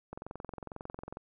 click train, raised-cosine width 1 ms, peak -27 dBFS, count 24, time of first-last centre 0.13-1.171 s, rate 22.1 Hz, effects none

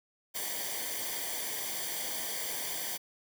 white noise with comb filter, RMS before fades -36 dBFS, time 0.34-2.98 s, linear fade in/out 20 ms, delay 0.75 ms, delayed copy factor -0.75, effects none

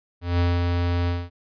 square tone with ADSR envelope, 87.31 Hz, F2, in tune, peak -18 dBFS, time 0.21-1.3 s, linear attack 180 ms, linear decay 210 ms, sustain -3 dB, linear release 220 ms, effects resampled to 11025 Hz

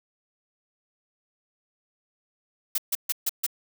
blue noise bursts, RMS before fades -25 dBFS, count 5, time 2.75-3.465 s, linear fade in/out 5 ms, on 31 ms, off 140 ms, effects none

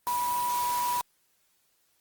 sine tone in noise, 976 Hz, B5, 21 cents flat, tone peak -26 dBFS, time 0.07-1.01 s, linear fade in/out 0 ms, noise white, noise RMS -36 dBFS, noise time 0.07-1.01 s, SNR +7 dB, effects white hiss -70 dBFS RMS until 2 s + Opus 24 kbps

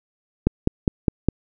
click train, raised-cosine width 3 ms, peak -3 dBFS, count 5, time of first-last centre 0.47-1.286 s, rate 4.9 Hz, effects none

